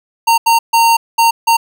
square tone bursts at uneven times, 920 Hz, A#5, 23 cents flat, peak -8 dBFS, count 5, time 0.27-0.38 / 0.46-0.59 / 0.73-0.97 / 1.18-1.31 / 1.47-1.57 s, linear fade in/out 10 ms, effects none

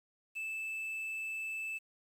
triangle tone with quantisation, 2631 Hz, E7, 4 cents flat, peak -35 dBFS, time 0.35-1.79 s, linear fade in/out 20 ms, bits 10, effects none

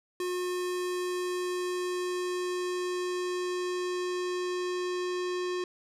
square tone with low-pass filter sweep, 360.6 Hz, F#4, 45 cents flat, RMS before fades -32 dBFS, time 0.2-5.64 s, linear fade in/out 2 ms, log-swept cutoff 12000 to 5700 Hz, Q 1, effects none

